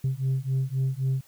sine beating tone pair, 130.81 / 134.61 Hz, C3 / C3, 0 / +50 cents, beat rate 3.8 Hz, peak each -25 dBFS, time 0.04-1.21 s, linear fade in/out 5 ms, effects tanh soft clip ceiling -20 dBFS + white hiss -58 dBFS RMS until 1.27 s

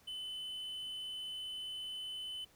triangle tone, 3025 Hz, F#7, 38 cents sharp, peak -39 dBFS, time 0.07-2.45 s, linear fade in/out 10 ms, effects pink hiss -66 dBFS RMS until 2.55 s

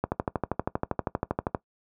click train, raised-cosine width 1 ms, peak -11 dBFS, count 20, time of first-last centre 0.04-1.548 s, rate 12.6 Hz, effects noise-tail reverb RT60 0.1 s tail -19 dB re dry + high-pass 60 Hz 12 dB/octave

